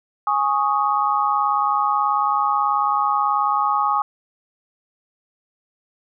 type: chord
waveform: sine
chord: Ab suspended fourth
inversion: none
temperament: just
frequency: 830.6 / 1107.5 / 1245.9 Hz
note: Ab5 / Db6 / Eb6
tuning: 0 / -2 / +2 cents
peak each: -21 dBFS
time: 0.27-4.02 s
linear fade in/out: 2 ms
effects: none